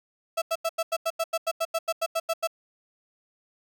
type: tone bursts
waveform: 35% pulse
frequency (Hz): 659.3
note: E5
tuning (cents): 0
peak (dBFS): -22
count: 16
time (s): 0.37-2.474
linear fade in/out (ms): 10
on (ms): 49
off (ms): 88
effects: none